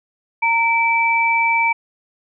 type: tone pair together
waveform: sine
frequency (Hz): 920 / 2318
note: A#5 / D7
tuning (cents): -23 / -23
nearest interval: octave + major third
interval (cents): 1600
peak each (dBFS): -17 / -16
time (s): 0.42-1.73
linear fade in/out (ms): 10
effects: none